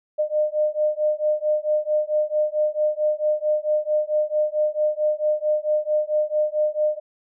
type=beating tone pair; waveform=sine; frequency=605 / 609.5 Hz; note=D#5 / D#5; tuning=-49 / -36 cents; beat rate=4.5 Hz; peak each=-22 dBFS; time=0.18-7 s; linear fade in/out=20 ms; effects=none